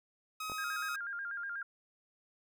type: tone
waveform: sawtooth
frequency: 1267 Hz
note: D#6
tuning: 31 cents sharp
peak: -34 dBFS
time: 0.4-0.96 s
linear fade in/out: 5 ms
type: clicks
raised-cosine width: 1 ms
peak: -31 dBFS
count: 2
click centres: 0.498 / 0.519 s
type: tone with vibrato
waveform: sine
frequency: 1503 Hz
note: F#6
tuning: 27 cents sharp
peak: -37 dBFS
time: 0.58-1.63 s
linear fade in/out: 5 ms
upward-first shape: square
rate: 8.2 Hz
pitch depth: 120 cents each way
effects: none